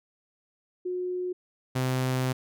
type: tone pair in turn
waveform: sine / sawtooth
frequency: 362.4 / 129.02 Hz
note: F#4 / C3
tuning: -36 / -24 cents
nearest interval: octave + tritone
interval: 1788 cents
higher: first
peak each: -28 / -21 dBFS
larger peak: second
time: 0.85-1.33 / 1.75-2.33 s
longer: second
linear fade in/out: 10 ms
effects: none